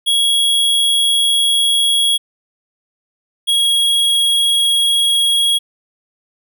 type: tone pair in turn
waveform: square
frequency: 3322 / 3306 Hz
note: G#7 / G#7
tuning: 0 / -9 cents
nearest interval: unison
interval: 9 cents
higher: first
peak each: -12 dBFS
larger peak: neither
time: 0.06-2.18 / 3.47-5.59 s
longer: neither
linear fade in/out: 20 ms
effects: none